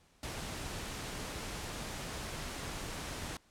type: noise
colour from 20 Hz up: pink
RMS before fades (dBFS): -41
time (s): 0.23-3.37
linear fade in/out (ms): 2
effects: pink hiss -67 dBFS RMS until 3.5 s + low-pass 10000 Hz 12 dB/octave